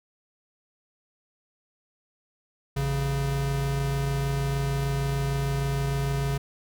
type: tone pair together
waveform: square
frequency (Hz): 55.05 / 138.59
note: A1 / C#3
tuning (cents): +2 / 0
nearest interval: octave + major third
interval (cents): 1598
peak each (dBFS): -32 / -26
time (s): 2.76-6.38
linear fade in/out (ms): 10
effects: none